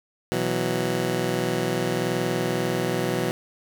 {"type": "chord", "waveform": "15% pulse", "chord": "B suspended fourth", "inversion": "none", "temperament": "just", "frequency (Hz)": [123.47, 164.63, 185.21], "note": ["B2", "E3", "F#3"], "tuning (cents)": [0, -2, 2], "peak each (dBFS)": -22, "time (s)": [0.32, 3.31], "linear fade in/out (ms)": 0, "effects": []}